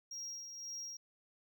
triangle tone with tremolo, 5620 Hz, F8, 10 cents sharp, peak -40 dBFS, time 0.11-0.97 s, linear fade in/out 5 ms, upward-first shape sine, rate 1.9 Hz, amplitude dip 45%, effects none

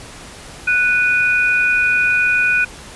sine tone pair together, 1480 / 2467 Hz, F#6 / D#7, 0 / -15 cents, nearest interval major sixth, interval 885 cents, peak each -15 dBFS, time 0.67-2.65 s, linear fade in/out 10 ms, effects pink hiss -36 dBFS RMS until 2.95 s + resampled to 24000 Hz

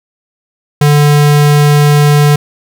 square tone, 146.83 Hz, D3, in tune, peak -5 dBFS, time 0.81-2.36 s, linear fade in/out 5 ms, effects none

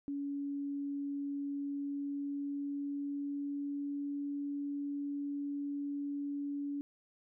sine tone with pitch glide, 282.5 to 285 Hz, C#4 to C#4, +33 to +48 cents, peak -35 dBFS, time 0.08-6.81 s, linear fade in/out 0 ms, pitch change +15 cents, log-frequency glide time 1.52-4.23 s, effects none

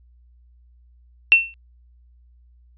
sine tone with exponential decay, 2700 Hz, E7, 41 cents sharp, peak -5 dBFS, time 1.32-1.54 s, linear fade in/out 0 ms, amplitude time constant 47 ms, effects added 60 Hz sine -50 dBFS peak until 2.77 s + resampled to 11025 Hz

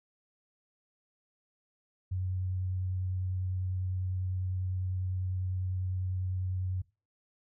sine tone with vibrato, 92.5 Hz, F#2, in tune, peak -30 dBFS, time 2.11-6.82 s, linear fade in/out 10 ms, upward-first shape square, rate 10 Hz, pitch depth 8 cents each way, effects noise-tail reverb RT60 0.3 s tail -21 dB re dry

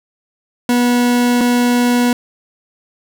40% pulse tone pair in turn, 243.5 / 243.5 Hz, B3 / B3, -24 / -24 cents, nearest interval unison, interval 0 cents, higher neither, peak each -10 dBFS, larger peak neither, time 0.69-1.41 / 1.41-2.13 s, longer neither, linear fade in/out 2 ms, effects none

